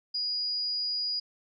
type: tone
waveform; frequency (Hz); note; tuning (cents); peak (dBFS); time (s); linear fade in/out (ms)
sine; 4894; D#8; -29; -28; 0.14-1.2; 10
effects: none